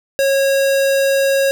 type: tone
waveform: square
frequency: 547 Hz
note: C#5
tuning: 23 cents flat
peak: -13 dBFS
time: 0.19-1.51 s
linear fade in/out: 0 ms
effects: none